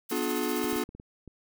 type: noise with tremolo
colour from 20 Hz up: blue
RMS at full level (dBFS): -37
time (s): 0.09-0.83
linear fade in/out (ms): 10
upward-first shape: sine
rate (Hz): 15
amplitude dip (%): 60
type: chord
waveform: square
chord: B diminished seventh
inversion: none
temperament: just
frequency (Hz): 246.9 / 296.3 / 355.6 / 426.7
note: B3 / D4 / F4 / Ab4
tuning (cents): 0 / +15 / +31 / +47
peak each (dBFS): -34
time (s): 0.11-0.84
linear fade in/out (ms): 5
type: clicks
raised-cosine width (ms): 3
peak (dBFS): -32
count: 7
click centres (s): 0.644 / 0.729 / 0.761 / 0.891 / 0.95 / 0.999 / 1.277
effects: none